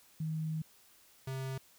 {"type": "tone pair in turn", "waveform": ["sine", "square"], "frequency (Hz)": [157.8, 132.69], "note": ["D#3", "C3"], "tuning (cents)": [25, 25], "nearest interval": "minor third", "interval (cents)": 300, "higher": "first", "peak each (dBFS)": [-33, -37], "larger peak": "first", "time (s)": [[0.2, 0.62], [1.27, 1.58]], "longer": "first", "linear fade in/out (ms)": 5, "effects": ["white hiss -63 dBFS RMS until 1.78 s"]}